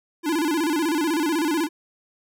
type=tone with vibrato; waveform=square; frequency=315.1 Hz; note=D#4; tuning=22 cents sharp; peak=-21 dBFS; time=0.23-1.69 s; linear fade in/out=50 ms; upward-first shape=square; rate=16 Hz; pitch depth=120 cents each way; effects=none